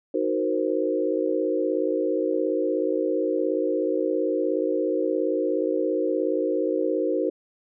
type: chord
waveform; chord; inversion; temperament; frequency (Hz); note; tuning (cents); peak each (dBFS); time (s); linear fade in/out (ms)
sine; C half-diminished seventh; first; equal; 311.1 / 370 / 466.2 / 523.3; Eb4 / Gb4 / Bb4 / C5; 0 / 0 / 0 / 0; -27; 0.14-7.3; 5
effects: none